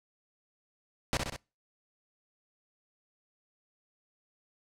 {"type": "noise with echo", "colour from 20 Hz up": "pink", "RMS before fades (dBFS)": -28, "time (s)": [1.13, 1.17], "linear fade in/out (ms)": 0, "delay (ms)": 64, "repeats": 3, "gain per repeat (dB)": -4, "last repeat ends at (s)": 1.362, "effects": ["noise-tail reverb RT60 0.3 s tail -25 dB re dry", "low-pass 8000 Hz 12 dB/octave"]}